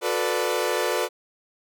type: chord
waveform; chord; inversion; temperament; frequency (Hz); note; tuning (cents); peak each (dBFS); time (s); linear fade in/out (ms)
sawtooth; B minor seventh; second; equal with one note detuned; 361.1 / 440 / 493.9 / 587.3; F#4 / A4 / B4 / D5; -42 / 0 / 0 / 0; -25 / -24 / -23 / -25; 0.01-1.09; 50
effects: none